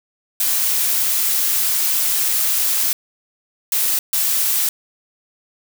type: noise bursts at uneven times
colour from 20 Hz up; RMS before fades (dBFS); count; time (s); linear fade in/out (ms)
blue; -18; 3; 0.4-2.93 / 3.72-3.99 / 4.13-4.69; 2
effects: none